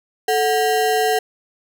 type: ring-modulated tone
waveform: square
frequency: 587.3 Hz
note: D5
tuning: in tune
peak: -13 dBFS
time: 0.28-1.19 s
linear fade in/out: 5 ms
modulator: 150 Hz
effects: none